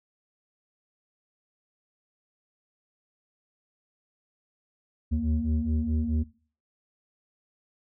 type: tone cluster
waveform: sine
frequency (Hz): 74.8 / 79.5 / 233.2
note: D2 / D#2 / A#3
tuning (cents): +32 / +38 / +1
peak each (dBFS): -27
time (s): 5.11-6.24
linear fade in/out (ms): 20
effects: noise-tail reverb RT60 0.4 s tail -19 dB re dry + tanh soft clip ceiling -18 dBFS